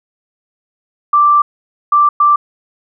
sine tone bursts at uneven times, 1174.7 Hz, D6, in tune, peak -6 dBFS, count 3, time 1.13-1.42 / 1.92-2.09 / 2.2-2.36 s, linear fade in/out 5 ms, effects none

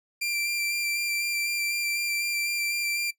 sawtooth tone with vibrato, 2365 Hz, D7, 12 cents sharp, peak -23 dBFS, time 0.21-3.11 s, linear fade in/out 10 ms, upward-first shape square, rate 4 Hz, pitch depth 12 cents each way, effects noise-tail reverb RT60 0.1 s tail -19 dB re dry

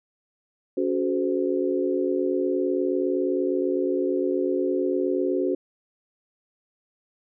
sine tone cluster, 281 / 369.4 / 429 / 516 Hz, C#4 / F#4 / A4 / C5, +24 / -3 / -44 / -24 cents, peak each -27 / -24 / -31 / -29 dBFS, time 0.77-5.55 s, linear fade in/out 5 ms, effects none

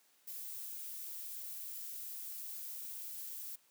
violet noise, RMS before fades -45 dBFS, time 0.27-3.56 s, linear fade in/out 10 ms, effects white hiss -70 dBFS RMS until 3.7 s + high-pass 200 Hz 12 dB/octave

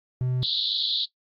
triangle tone, 126.8 Hz, B2, 46 cents sharp, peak -21 dBFS, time 0.21-0.43 s, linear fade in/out 0 ms
pink band-pass noise, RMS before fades -26 dBFS, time 0.42-1.06 s, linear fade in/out 20 ms, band 3400 to 4400 Hz, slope 96 dB/octave
effects noise-tail reverb RT60 0.1 s tail -17 dB re dry + AAC 64 kbps

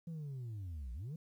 sine linear two-way sweep, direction down then up, 170 to 56 to 168.8 Hz, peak -38 dBFS, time 0.07-1.16 s, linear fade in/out 5 ms, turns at 0.93 s, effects tanh soft clip ceiling -40 dBFS + 12-bit

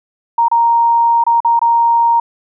sine tone with dropouts, 932.3 Hz, A#5, in tune, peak -8 dBFS, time 0.38-2.2 s, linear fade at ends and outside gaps 5 ms, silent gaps 0.484-0.514 / 1.239-1.265 / 1.404-1.447 / 1.593-1.615 s, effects none

